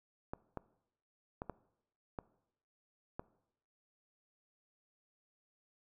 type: clicks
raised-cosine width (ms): 1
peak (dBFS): -26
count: 6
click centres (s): 0.335 / 0.573 / 1.419 / 1.497 / 2.188 / 3.195
effects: noise-tail reverb RT60 0.8 s tail -20 dB re dry